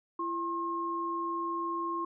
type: tone pair together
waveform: sine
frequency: 337.5 / 1071.5 Hz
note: E4 / C6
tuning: +41 / +41 cents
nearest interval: octave + minor sixth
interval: 2000 cents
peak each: -36 / -32 dBFS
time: 0.19-2.05 s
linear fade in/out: 5 ms
effects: none